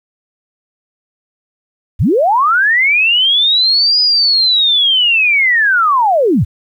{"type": "linear two-way sweep", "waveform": "sine", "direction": "up then down", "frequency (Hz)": [49, 4989, 64.4], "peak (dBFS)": -8, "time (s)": [1.99, 6.45], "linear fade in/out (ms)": 20, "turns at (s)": 4.01, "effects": ["8-bit"]}